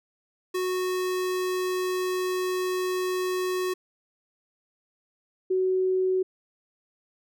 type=tone pair in turn; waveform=square / sine; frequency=367.8 / 373.6 Hz; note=F#4 / F#4; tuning=-10 / +17 cents; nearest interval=unison; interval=27 cents; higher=second; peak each=-26 / -21 dBFS; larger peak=second; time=0.54-3.74 / 5.5-6.23 s; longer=first; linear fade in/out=10 ms; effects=none